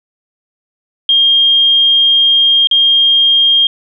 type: tone with dropouts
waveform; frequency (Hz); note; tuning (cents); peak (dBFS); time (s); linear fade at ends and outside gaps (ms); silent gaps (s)
sine; 3220; G7; +46; -6; 1.09-3.67; 2; 2.672-2.712
effects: none